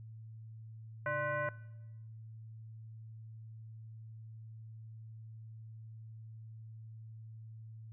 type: tone with frequency modulation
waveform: sine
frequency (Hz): 1046.5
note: C6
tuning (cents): 0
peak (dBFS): -32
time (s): 1.06-1.49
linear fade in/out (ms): 2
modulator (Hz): 454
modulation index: 1.7
effects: noise-tail reverb RT60 1.0 s tail -21 dB re dry + added 111 Hz sine -47 dBFS peak until 7.92 s